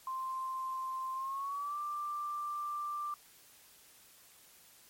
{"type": "tone with pitch glide", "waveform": "sine", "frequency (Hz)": [1046.5, 1181.5], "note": ["C6", "D6"], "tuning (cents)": [0, 10], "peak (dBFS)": -35, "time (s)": [0.07, 3.14], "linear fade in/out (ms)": 2, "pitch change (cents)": 210, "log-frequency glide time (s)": [1.14, 1.78], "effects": ["white hiss -60 dBFS RMS until 4.89 s", "MP3 64 kbps"]}